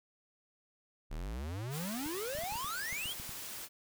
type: exponential sweep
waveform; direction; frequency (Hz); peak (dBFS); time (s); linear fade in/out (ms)
square; up; 34.27 to 3428; -38; 1.1-3.14; 20
type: noise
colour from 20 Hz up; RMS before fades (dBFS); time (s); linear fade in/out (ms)
white; -44; 1.7-3.69; 50
type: clicks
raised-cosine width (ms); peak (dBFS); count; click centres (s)
5; -36; 11; 2.062 / 2.351 / 2.387 / 2.437 / 2.523 / 2.556 / 2.645 / 2.927 / 3.057 / 3.199 / 3.293
effects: none